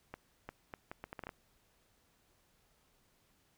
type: accelerating click train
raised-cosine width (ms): 0.5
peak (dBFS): -28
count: 10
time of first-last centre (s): 0.14-1.292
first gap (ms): 350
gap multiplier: 0.71
effects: pink hiss -72 dBFS RMS until 3.57 s